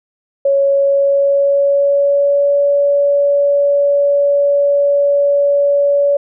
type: tone with pitch glide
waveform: sine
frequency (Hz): 554.4 to 568.7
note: C#5 to C#5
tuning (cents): 0 to +44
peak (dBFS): -9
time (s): 0.45-6.17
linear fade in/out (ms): 5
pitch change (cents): +44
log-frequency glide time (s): 0.56-2.56
effects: none